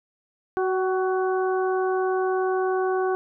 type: harmonic tone with a mistuned harmonic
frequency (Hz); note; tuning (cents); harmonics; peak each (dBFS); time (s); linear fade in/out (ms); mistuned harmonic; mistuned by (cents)
373.3; F#4; +15; 1 / 2 / 3 / 4; -22 / -28 / -32 / -34; 0.57-3.15; 0; 2; +22
effects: none